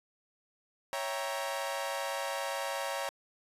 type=chord; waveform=sawtooth; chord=C# diminished seventh; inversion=none; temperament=equal with one note detuned; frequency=554.4 / 659.3 / 784 / 936.6 Hz; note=C#5 / E5 / G5 / Bb5; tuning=0 / 0 / 0 / +8 cents; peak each=-33 / -37 / -37 / -35 dBFS; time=0.93-3.09 s; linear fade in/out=0 ms; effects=resampled to 32000 Hz